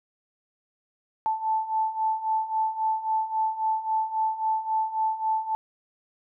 sine beating tone pair, 876 / 879.7 Hz, A5 / A5, -8 / -1 cents, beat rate 3.7 Hz, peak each -29 / -25 dBFS, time 1.26-5.55 s, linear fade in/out 0 ms, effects none

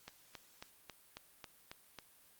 click train, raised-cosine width 0.2 ms, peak -29 dBFS, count 8, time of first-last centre 0.08-1.987 s, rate 3.67 Hz, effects white hiss -65 dBFS RMS until 2.39 s + Opus 48 kbps

